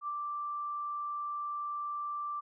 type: tone with ADSR envelope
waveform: sine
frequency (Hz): 1174.7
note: D6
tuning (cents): 0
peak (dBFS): -32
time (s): 0.01-2.41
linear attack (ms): 66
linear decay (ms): 37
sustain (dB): -2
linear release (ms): 19
effects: none